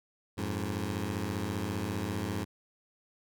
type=beating tone pair; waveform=15% pulse; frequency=90.3 / 105.3 Hz; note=F#2 / G#2; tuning=-42 / +24 cents; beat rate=15 Hz; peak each=-29 / -28 dBFS; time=0.37-2.45 s; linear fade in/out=20 ms; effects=none